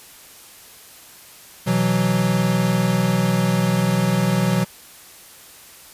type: chord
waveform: square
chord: B suspended fourth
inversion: none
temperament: equal with one note detuned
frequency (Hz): 125.48 / 164.81 / 185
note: B2 / E3 / F#3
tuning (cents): +28 / 0 / 0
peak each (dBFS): -23 / -23 / -20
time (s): 1.66-4.65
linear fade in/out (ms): 20
effects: white hiss -44 dBFS RMS until 5.93 s + resampled to 32000 Hz